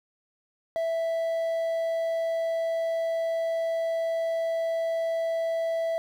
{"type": "tone", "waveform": "triangle", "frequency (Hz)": 659.3, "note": "E5", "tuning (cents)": 0, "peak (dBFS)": -23, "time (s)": [0.76, 5.98], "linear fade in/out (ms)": 0, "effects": ["9-bit"]}